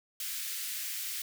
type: high-pass noise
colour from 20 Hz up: white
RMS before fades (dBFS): -37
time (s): 0.2-1.22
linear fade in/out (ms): 2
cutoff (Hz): 1700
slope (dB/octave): 24
effects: none